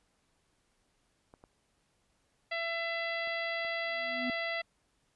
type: clicks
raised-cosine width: 1 ms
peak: -39 dBFS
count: 4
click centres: 1.339 / 1.439 / 3.274 / 3.649 s
type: harmonic tone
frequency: 670 Hz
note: E5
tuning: 28 cents sharp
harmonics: 1 / 2 / 3 / 4 / 5 / 6 / 7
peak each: -37 / -44 / -35 / -43 / -45 / -49 / -48 dBFS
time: 2.51-4.62 s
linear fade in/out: 10 ms
type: tone with exponential growth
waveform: triangle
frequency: 250.2 Hz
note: B3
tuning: 23 cents sharp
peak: -29 dBFS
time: 3.84-4.3 s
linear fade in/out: 1 ms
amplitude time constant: 100 ms
effects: pink hiss -74 dBFS RMS until 5.15 s + resampled to 24000 Hz